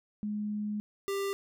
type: tone pair in turn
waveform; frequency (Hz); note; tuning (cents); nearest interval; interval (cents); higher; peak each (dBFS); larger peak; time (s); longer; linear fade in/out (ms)
sine / square; 209.5 / 395.5; G#3 / G4; +15 / +15; major seventh; 1100; second; -31 / -31; neither; 0.23-0.8 / 1.08-1.33; first; 0
effects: none